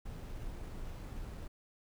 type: noise with sample-and-hold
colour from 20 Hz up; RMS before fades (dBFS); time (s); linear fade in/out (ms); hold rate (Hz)
brown; -43; 0.05-1.48; 10; 8820
effects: none